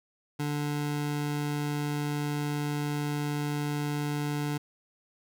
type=tone; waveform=25% pulse; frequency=146.9 Hz; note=D3; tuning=1 cent sharp; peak=-25 dBFS; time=0.39-4.58 s; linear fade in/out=10 ms; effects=none